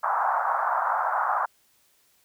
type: band-pass noise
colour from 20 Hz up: pink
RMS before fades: -25 dBFS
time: 0.03-1.46 s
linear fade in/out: 10 ms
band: 710 to 1400 Hz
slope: 48 dB/octave
effects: white hiss -64 dBFS RMS until 2.24 s